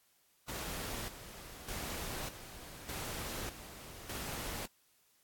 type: noise with tremolo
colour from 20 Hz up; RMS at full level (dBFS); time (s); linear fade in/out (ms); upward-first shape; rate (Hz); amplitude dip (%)
pink; -41; 0.48-4.66; 5; square; 0.83; 65
effects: white hiss -71 dBFS RMS until 5.23 s + AAC 64 kbps